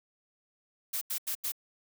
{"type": "noise bursts", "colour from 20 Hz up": "blue", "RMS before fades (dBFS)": -33, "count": 4, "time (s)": [0.93, 1.521], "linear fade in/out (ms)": 10, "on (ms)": 84, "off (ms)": 85, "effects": []}